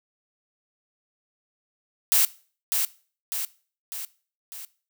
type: noise with echo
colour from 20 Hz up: blue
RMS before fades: -19 dBFS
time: 2.12-2.25 s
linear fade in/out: 0 ms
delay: 600 ms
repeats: 4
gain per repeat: -5 dB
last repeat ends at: 4.65 s
effects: noise-tail reverb RT60 0.4 s tail -19 dB re dry